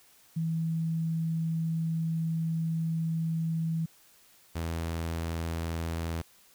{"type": "tone pair in turn", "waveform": ["sine", "sawtooth"], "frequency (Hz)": [162.9, 82.68], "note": ["E3", "E2"], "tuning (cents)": [-20, 6], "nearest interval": "octave", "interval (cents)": 1174, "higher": "first", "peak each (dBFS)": -27, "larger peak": "neither", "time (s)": [[0.36, 3.86], [4.55, 6.22]], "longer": "first", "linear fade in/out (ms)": 10, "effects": ["white hiss -60 dBFS RMS until 6.54 s"]}